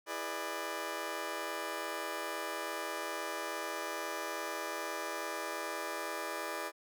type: chord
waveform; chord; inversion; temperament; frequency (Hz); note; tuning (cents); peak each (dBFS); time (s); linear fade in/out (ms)
15% pulse; E dominant seventh; none; just; 329.6 / 412 / 494.4 / 593.3; E4 / G#4 / B4 / D5; 0 / -14 / +2 / +18; -38 / -37 / -39 / -34; 0.06-6.72; 50
effects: none